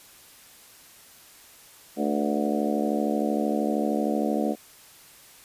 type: harmonic tone with a mistuned harmonic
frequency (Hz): 73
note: D2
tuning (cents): -10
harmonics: 3 / 4 / 5 / 6 / 7 / 8 / 9 / 10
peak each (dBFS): -27 / -28 / -33 / -34 / -33 / -32 / -36 / -33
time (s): 1.96-4.56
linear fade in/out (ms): 50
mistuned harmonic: 7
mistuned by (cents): -36
effects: white hiss -51 dBFS RMS until 5.44 s + resampled to 32000 Hz